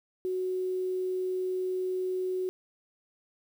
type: tone with quantisation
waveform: sine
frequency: 370 Hz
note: F#4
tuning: in tune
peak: -28 dBFS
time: 0.25-2.49 s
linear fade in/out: 0 ms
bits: 9
effects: none